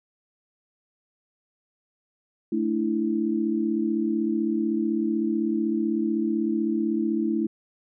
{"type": "chord", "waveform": "sine", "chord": "A suspended fourth", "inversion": "none", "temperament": "equal", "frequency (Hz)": [220, 293.7, 329.6], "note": ["A3", "D4", "E4"], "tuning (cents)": [0, 0, 0], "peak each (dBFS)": [-26, -29, -25], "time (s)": [2.52, 7.47], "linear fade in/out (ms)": 5, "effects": []}